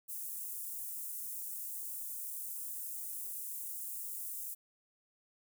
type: high-pass noise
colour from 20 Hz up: white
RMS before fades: -42 dBFS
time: 0.08-4.55 s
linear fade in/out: 20 ms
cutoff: 8500 Hz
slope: 24 dB/octave
effects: none